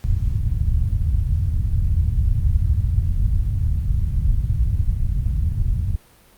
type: low-pass noise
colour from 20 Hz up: white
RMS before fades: -19 dBFS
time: 0.04-5.96 s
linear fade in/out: 0 ms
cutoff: 100 Hz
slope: 24 dB/octave
effects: pink hiss -52 dBFS RMS until 6.37 s + Opus 48 kbps